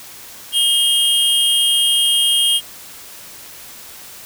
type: tone pair together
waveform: square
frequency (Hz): 2866 / 3217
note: F7 / G7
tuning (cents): +44 / +44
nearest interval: major second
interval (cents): 200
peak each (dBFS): -20 / -14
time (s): 0.52-2.61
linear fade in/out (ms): 50
effects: white hiss -37 dBFS RMS until 4.25 s